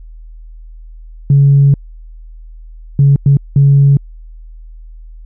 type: tone bursts at uneven times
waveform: sine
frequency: 140 Hz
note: C#3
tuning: 18 cents sharp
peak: -3 dBFS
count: 4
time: 1.3-1.74 / 2.99-3.16 / 3.26-3.37 / 3.56-3.97 s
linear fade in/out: 2 ms
effects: tanh soft clip ceiling 0 dBFS + added 40 Hz sine -30 dBFS peak until 5.25 s